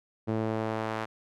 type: tone with band-pass filter sweep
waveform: sawtooth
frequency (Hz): 110.4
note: A2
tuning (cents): +6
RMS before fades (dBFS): -31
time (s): 0.27-1.06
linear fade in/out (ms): 20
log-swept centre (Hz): 340 to 1200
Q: 0.82
effects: none

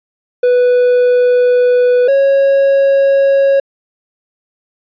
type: tone pair in turn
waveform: triangle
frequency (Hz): 493.9 / 549.9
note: B4 / C#5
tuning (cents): 0 / -14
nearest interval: major second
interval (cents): 186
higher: second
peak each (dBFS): -5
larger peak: neither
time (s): 0.43-2.08 / 2.08-3.6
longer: first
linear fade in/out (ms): 5
effects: resampled to 11025 Hz

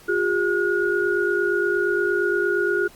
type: tone cluster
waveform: sine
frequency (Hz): 357 / 405.6 / 1442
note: F4 / G#4 / F#6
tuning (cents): +38 / -41 / -45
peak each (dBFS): -23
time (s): 0.08-2.88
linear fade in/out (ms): 10
effects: pink hiss -49 dBFS RMS until 2.95 s + Opus 48 kbps

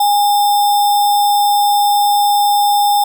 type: tone with sample-and-hold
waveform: sine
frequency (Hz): 819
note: G#5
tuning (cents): -24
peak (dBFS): -9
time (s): 0-3.04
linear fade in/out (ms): 5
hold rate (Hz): 4410
effects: none

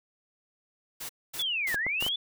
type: noise bursts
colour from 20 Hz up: white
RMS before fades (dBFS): -38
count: 4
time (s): 1-2.092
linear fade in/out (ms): 10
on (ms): 93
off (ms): 240
type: linear two-way sweep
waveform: sine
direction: down then up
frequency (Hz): 3520 to 1600 to 3520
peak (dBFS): -27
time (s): 1.39-2.16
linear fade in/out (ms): 5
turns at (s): 1.77
type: clicks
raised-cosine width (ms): 1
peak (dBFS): -21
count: 4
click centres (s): 1.744 / 1.866 / 2.025 / 2.065
effects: none

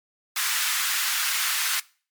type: high-pass noise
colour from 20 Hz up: pink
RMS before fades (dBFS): -25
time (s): 0.36-1.8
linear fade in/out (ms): 5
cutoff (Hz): 1300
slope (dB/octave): 24
effects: noise-tail reverb RT60 0.4 s tail -22 dB re dry + MP3 96 kbps

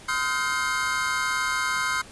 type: tone cluster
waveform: square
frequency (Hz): 1030 / 1269 / 1414 / 1552 / 2126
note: C6 / D#6 / F6 / G6 / C7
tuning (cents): -28 / +34 / +21 / -18 / +27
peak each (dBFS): -31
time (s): 0.08-2.02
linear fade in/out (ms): 10
effects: pink hiss -46 dBFS RMS until 2.11 s + resampled to 24000 Hz

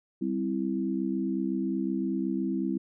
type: chord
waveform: sine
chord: C major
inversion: second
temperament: equal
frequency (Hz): 196 / 261.6 / 329.6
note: G3 / C4 / E4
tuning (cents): 0 / 0 / 0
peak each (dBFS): -31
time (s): 0.21-2.78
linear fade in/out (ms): 10
effects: none

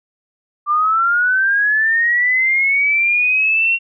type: linear sweep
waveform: sine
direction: up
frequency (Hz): 1174.7 to 2748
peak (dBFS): -12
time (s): 0.66-3.79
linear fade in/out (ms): 50
effects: none

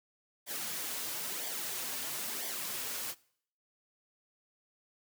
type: noise with flanger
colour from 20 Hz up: white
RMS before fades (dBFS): -38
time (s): 0.46-3.15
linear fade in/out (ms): 50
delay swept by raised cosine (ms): 0.73 to 5.93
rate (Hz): 1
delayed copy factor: -0.6
effects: noise-tail reverb RT60 0.6 s tail -22 dB re dry + high-pass 150 Hz 12 dB/octave

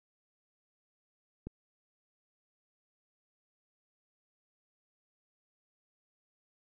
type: click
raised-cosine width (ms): 3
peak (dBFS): -27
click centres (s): 1.47
effects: none

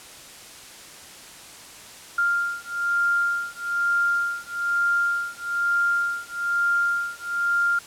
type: beating tone pair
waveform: sine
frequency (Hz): 1396.9 / 1398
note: F6 / F6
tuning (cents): 0 / +1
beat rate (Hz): 1.1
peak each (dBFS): -24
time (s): 2.18-7.79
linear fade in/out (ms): 5
effects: white hiss -43 dBFS RMS until 7.86 s + low-pass 10000 Hz 12 dB/octave

